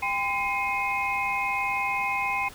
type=tone cluster; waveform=sine; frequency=798 / 1023 / 2142 / 2516 Hz; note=G5 / C6 / C7 / D#7; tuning=+31 / -39 / +40 / +19 cents; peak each=-30 dBFS; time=0.02-2.49 s; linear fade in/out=10 ms; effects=pink hiss -46 dBFS RMS until 2.54 s